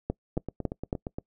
two click trains, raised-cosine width 2 ms, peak -14 / -20 dBFS, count 4 / 8, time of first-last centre 0.1-0.929 / 0.37-1.185 s, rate 3.62 / 8.59 Hz, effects noise-tail reverb RT60 0.1 s tail -24 dB re dry

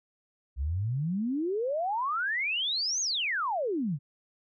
sine exponential two-way sweep, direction up then down, 62.2 to 6645 to 128.9 Hz, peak -27 dBFS, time 0.56-3.99 s, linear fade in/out 50 ms, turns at 3.01 s, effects none

